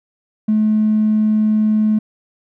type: tone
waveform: triangle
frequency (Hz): 215.1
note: A3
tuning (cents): -39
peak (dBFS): -8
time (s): 0.48-1.99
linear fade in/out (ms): 10
effects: tanh soft clip ceiling -9 dBFS